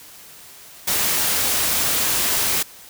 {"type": "noise", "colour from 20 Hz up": "white", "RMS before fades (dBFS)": -20, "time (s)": [0.87, 2.63], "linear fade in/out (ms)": 10, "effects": ["white hiss -43 dBFS RMS until 2.89 s"]}